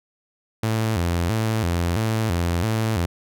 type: tone with vibrato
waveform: sawtooth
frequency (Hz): 97.7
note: G2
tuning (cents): -5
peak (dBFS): -16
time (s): 0.63-3.06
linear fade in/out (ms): 5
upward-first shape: square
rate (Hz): 1.5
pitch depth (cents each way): 220
effects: none